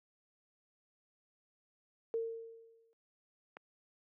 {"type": "tone with exponential decay", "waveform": "sine", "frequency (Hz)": 455.5, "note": "A#4", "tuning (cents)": -40, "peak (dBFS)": -30, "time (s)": [2.14, 2.93], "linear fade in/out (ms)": 0, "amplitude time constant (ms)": 170}
{"type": "click", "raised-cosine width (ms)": 0.5, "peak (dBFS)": -32, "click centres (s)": 3.569}
{"effects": ["high-pass 300 Hz 12 dB/octave"]}